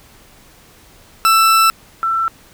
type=tone pair in turn; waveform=40% pulse / sine; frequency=1328 / 1338 Hz; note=E6 / E6; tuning=+12 / +25 cents; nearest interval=unison; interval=13 cents; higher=second; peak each=-8 / -14 dBFS; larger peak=first; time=1.25-1.7 / 2.03-2.28 s; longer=first; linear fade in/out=0 ms; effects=pink hiss -46 dBFS RMS until 2.53 s